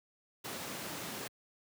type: high-pass noise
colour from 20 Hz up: pink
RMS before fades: -42 dBFS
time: 0.44-1.28 s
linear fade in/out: 10 ms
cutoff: 150 Hz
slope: 12 dB/octave
effects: high-pass 80 Hz 12 dB/octave